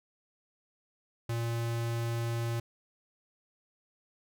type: tone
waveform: square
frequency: 116.54 Hz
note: A#2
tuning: in tune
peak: -31 dBFS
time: 1.29-2.6 s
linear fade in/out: 5 ms
effects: none